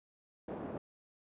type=band-pass noise; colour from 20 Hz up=pink; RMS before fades=-42 dBFS; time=0.48-0.78 s; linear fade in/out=5 ms; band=200 to 610 Hz; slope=12 dB/octave; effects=resampled to 8000 Hz